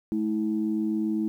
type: tone pair together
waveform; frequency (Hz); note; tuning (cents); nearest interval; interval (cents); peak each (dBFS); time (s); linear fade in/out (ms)
sine; 215.6 / 323; A3 / E4; -35 / -35; perfect fifth; 700; -26; 0.12-1.28; 0
effects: tanh soft clip ceiling -16 dBFS + 10-bit